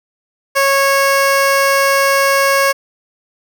15% pulse tone, 550 Hz, C#5, 14 cents flat, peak -4 dBFS, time 0.55-2.73 s, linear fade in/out 20 ms, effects none

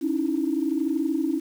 sine tone cluster, 275.2 / 307.6 / 328.6 Hz, C#4 / D#4 / E4, -12 / -20 / -5 cents, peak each -26 dBFS, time 0.01-1.4 s, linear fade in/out 20 ms, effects tanh soft clip ceiling -12 dBFS + 8-bit

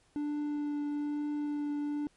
triangle tone with vibrato, 293.7 Hz, D4, in tune, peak -29 dBFS, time 0.16-2.07 s, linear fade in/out 0 ms, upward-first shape triangle, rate 1.1 Hz, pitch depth 11 cents each way, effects pink hiss -68 dBFS RMS until 2.16 s + MP3 48 kbps

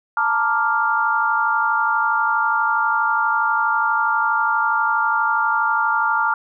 sine chord, Bb major seventh, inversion third, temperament equal, 880 / 932.3 / 1174.7 / 1396.9 Hz, A5 / Bb5 / D6 / F6, 0 / 0 / 0 / 0 cents, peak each -22 / -24 / -23 / -19 dBFS, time 0.17-6.34 s, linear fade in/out 2 ms, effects none

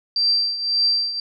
sine tone with tremolo, 4699 Hz, D8, in tune, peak -14 dBFS, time 0.16-1.2 s, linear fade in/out 2 ms, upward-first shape triangle, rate 1.8 Hz, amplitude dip 75%, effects none

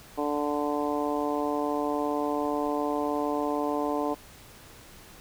harmonic tone, 146.83 Hz, D3, in tune, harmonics 2 / 3 / 4 / 5 / 6 / 7, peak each -30 / -32 / -33 / -34 / -35 / -35 dBFS, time 0.17-4.15 s, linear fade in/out 20 ms, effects pink hiss -50 dBFS RMS until 5.2 s

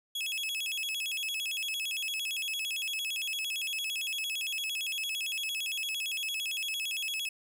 40% pulse tone with vibrato, 2940 Hz, F#7, 12 cents flat, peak -31 dBFS, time 0.15-7.29 s, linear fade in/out 5 ms, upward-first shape square, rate 8.8 Hz, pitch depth 220 cents each way, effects none

